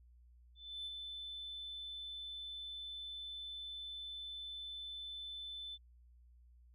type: tone with ADSR envelope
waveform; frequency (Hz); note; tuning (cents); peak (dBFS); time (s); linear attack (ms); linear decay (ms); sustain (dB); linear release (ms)
sine; 3520; A7; 0; -39; 0.55-5.78; 310; 33; -4; 42
effects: tanh soft clip ceiling -38 dBFS + added 60 Hz sine -60 dBFS peak until 6.74 s